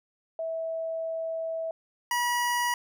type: tone pair in turn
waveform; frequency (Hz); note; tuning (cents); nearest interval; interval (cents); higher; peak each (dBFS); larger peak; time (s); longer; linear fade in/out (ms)
sine / 25% pulse; 652 / 966.8; E5 / B5; -19 / -37; perfect fifth; 682; second; -29 / -21; second; 0.39-1.71 / 2.11-2.74; first; 2
effects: none